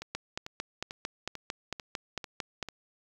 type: two click trains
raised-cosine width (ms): 0.2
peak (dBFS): -16 / -22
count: 12 / 7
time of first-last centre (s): 0.15-2.627 / 0.02-2.687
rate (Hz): 4.44 / 2.25
effects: 9-bit

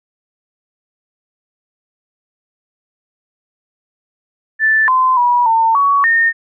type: tone with pitch steps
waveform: sine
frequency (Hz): 1760 / 1030 / 970 / 903 / 1124 / 1831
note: A6 / C6 / B5 / A5 / C#6 / A#6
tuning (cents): 0 / -28 / -31 / +45 / +24 / -32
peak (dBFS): -9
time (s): 4.59-6.33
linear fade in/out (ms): 50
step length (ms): 290
effects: none

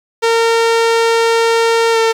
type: tone with pitch glide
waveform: sawtooth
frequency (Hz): 458.3 to 451.7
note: A#4 to A4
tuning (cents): -29 to +45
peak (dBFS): -6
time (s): 0.22-2.13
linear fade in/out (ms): 20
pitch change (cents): -26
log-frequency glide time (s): 1.92-1.97
effects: low-pass 7000 Hz 12 dB/octave + 7-bit

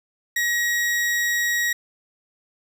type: tone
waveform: 40% pulse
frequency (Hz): 1900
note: A#6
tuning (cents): +33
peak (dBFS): -19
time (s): 0.36-1.73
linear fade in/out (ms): 5
effects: none

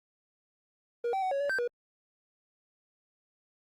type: tone with pitch steps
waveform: triangle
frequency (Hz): 474.7 / 772 / 750 / 555 / 570 / 1558 / 481.9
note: A#4 / G5 / F#5 / C#5 / C#5 / G6 / B4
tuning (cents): +31 / -27 / +23 / +2 / +48 / -11 / -43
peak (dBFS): -26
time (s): 1.04-1.677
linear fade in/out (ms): 5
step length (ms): 91
effects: Opus 24 kbps

